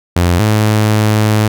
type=tone pair in turn; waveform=sawtooth; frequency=87.5 / 107.24 Hz; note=F2 / A2; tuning=+4 / -44 cents; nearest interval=major third; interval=352 cents; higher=second; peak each=-5 dBFS; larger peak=neither; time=0.16-0.39 / 0.39-1.48 s; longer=second; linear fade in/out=5 ms; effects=none